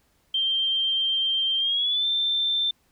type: tone with pitch glide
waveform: sine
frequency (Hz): 3156 to 3563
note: G7 to A7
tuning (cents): +11 to +21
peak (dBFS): -21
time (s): 0.34-2.71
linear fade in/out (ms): 5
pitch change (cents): +210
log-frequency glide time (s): 1.58-2.06
effects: pink hiss -66 dBFS RMS until 2.91 s

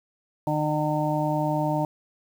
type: harmonic tone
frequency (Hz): 151.7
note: D#3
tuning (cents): -44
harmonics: 1 / 2 / 4 / 5 / 6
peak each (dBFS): -27 / -28 / -28 / -32 / -29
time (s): 0.47-1.85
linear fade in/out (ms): 2
effects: 8-bit

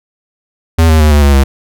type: tone with pitch steps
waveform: square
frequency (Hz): 82 / 79.02 / 76.16 / 73.39 / 70.73 / 68.16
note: E2 / D#2 / D#2 / D2 / C#2 / C#2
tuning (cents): -9 / +27 / -36 / -1 / +35 / -29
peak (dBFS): -5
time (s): 0.78-1.44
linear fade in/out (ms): 10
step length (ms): 110
effects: none

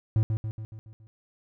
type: tone with echo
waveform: triangle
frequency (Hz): 109.3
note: A2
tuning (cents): -11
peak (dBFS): -17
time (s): 0.16-0.23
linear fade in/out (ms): 0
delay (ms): 140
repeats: 6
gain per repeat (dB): -5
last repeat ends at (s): 1.07
effects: none

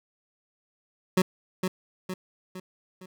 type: tone with echo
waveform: 25% pulse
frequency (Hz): 185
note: F#3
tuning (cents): 0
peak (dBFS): -15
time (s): 1.17-1.22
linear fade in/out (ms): 5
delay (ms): 460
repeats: 4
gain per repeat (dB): -6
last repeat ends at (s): 3.06
effects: none

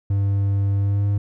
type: tone with pitch glide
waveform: triangle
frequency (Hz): 99.4 to 101.2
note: G2 to G#2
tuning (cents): +25 to -44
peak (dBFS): -15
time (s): 0.1-1.18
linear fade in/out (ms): 5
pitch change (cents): +31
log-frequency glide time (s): 0.76-1.06
effects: none

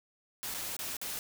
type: noise with dropouts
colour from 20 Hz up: white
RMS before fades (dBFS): -38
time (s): 0.43-1.19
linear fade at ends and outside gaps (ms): 0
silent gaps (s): 0.541-0.546 / 0.766-0.791 / 0.968-1.015
effects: none

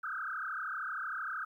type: tone with frequency modulation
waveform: sine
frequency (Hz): 1414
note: F6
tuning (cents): +21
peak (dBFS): -35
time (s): 0.03-1.45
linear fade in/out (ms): 10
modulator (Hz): 33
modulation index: 5.3
effects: 12-bit

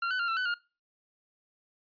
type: tone with pitch steps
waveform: 40% pulse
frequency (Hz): 1380 / 1503 / 1394 / 1341 / 1502 / 1416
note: F6 / F#6 / F6 / E6 / F#6 / F6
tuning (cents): -21 / +27 / -4 / +29 / +26 / +23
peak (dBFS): -27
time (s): 0.02-0.542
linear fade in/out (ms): 5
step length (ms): 87
effects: noise-tail reverb RT60 0.3 s tail -22 dB re dry + resampled to 11025 Hz

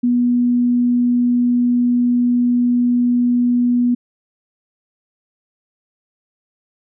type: tone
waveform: sine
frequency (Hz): 243.5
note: B3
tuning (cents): -24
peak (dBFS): -12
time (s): 0.03-3.95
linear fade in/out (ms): 10
effects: none

